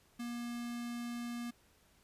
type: tone with notch filter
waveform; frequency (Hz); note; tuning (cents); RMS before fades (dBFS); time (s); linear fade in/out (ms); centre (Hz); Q
square; 238.3; A#3; +38; -41; 0.19-1.51; 10; 630; 1.8
effects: pink hiss -68 dBFS RMS until 2.03 s + resampled to 32000 Hz